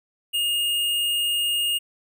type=tone with tanh clipping; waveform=sine; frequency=2843 Hz; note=F7; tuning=30 cents sharp; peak=-22 dBFS; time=0.33-1.79 s; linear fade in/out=20 ms; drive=18 dB; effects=none